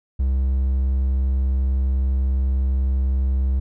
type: tone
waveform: triangle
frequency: 65.9 Hz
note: C2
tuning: 13 cents sharp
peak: -15 dBFS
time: 0.19-3.6 s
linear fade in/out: 10 ms
effects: none